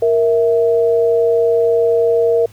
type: tone pair together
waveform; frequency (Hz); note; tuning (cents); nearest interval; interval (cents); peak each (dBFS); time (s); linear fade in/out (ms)
sine; 466.2 / 654.9; A#4 / E5; 0 / -11; tritone; 589; -11 / -18; 0.02-2.46; 5
effects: added 106 Hz sine -40 dBFS peak until 2.52 s + pink hiss -48 dBFS RMS until 2.52 s